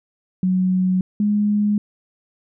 sine tone pair in turn, 185 / 207.7 Hz, F#3 / G#3, 0 / 0 cents, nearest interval major second, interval 200 cents, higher second, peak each -15 dBFS, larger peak neither, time 0.43-1.01 / 1.2-1.78 s, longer neither, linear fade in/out 2 ms, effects none

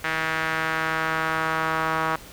sawtooth tone with band-pass filter sweep, 160 Hz, D#3, 49 cents sharp, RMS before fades -25 dBFS, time 0.04-2.16 s, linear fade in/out 5 ms, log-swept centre 1800 to 1200 Hz, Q 2.1, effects pink hiss -44 dBFS RMS until 2.32 s

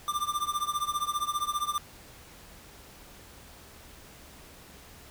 square tone with tremolo, 1189 Hz, D6, 21 cents sharp, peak -25 dBFS, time 0.08-1.78 s, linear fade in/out 0 ms, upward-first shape triangle, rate 15 Hz, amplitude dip 95%, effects added 70 Hz sine -60 dBFS peak until 5.1 s + pink hiss -51 dBFS RMS until 5.1 s

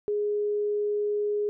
sine tone, 415.3 Hz, G#4, in tune, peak -24 dBFS, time 0.08-1.49 s, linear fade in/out 0 ms, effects none

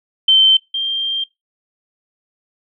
sine tone pair in turn, 3101 / 3177 Hz, G7 / G7, -19 / +23 cents, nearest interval unison, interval 42 cents, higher second, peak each -7 / -17 dBFS, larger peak first, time 0.28-0.57 / 0.74-1.24 s, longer second, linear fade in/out 5 ms, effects noise-tail reverb RT60 0.2 s tail -22 dB re dry

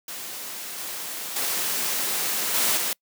white noise with level steps, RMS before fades -35 / -33 / -26 / -22 / -26 dBFS, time 0.08-2.93 s, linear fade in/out 2 ms, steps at 0.78 / 1.36 / 2.54 / 2.77 s, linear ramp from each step 5 ms, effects noise-tail reverb RT60 0.1 s tail -26 dB re dry + high-pass 200 Hz 12 dB/octave

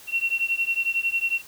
sine beating tone pair, 2721 / 2732 Hz, F7 / F7, -46 / -39 cents, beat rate 11 Hz, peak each -25 / -25 dBFS, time 0.07-1.42 s, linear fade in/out 50 ms, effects white hiss -47 dBFS RMS until 1.47 s

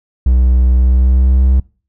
triangle tone with pitch glide, 62.5 to 65 Hz, B1 to C2, +21 to -11 cents, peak -5 dBFS, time 0.26-1.6 s, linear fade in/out 5 ms, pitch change +68 cents, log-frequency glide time 0.76-1.43 s, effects noise-tail reverb RT60 0.4 s tail -24 dB re dry

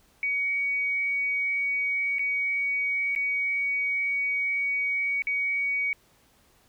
sine tone with dropouts, 2251 Hz, C#7, 26 cents sharp, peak -24 dBFS, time 0.23-5.93 s, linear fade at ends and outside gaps 1 ms, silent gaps 2.185-2.193 / 3.151-3.161 / 5.221-5.27 s, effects pink hiss -62 dBFS RMS until 6.68 s

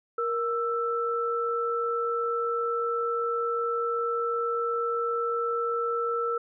sine tone pair together, 468.8 / 1326 Hz, A#4 / E6, +10 / +10 cents, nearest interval octave + tritone, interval 1800 cents, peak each -28 dBFS, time 0.18-6.38 s, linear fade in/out 5 ms, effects none

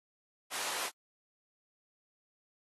pink high-pass noise, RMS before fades -37 dBFS, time 0.5-0.91 s, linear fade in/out 50 ms, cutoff 720 Hz, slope 12 dB/octave, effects AAC 32 kbps

